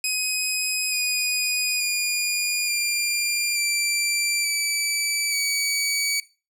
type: tone with pitch steps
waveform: 15% pulse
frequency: 2519 / 2476 / 2433 / 2391 / 2350 / 2310 / 2270 Hz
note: D#7 / D#7 / D#7 / D7 / D7 / D7 / C#7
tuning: +21 / -9 / -39 / +30 / +1 / -29 / +41 cents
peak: -15 dBFS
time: 0.04-6.2 s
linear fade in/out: 2 ms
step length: 880 ms
effects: noise-tail reverb RT60 0.3 s tail -17 dB re dry